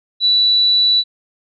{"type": "tone", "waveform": "sine", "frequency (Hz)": 3951, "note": "B7", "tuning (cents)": 0, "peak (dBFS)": -10, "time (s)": [0.2, 1.04], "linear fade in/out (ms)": 50, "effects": []}